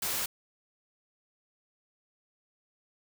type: noise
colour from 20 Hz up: white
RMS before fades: -32 dBFS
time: 0.02-0.26 s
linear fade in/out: 5 ms
effects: none